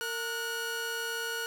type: tone pair together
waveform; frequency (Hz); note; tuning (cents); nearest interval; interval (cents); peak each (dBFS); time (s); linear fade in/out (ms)
sawtooth; 458.5 / 1454; A#4 / F#6; -29 / -31; octave + minor sixth; 1998; -34 / -30; 0.01-1.46; 0
effects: none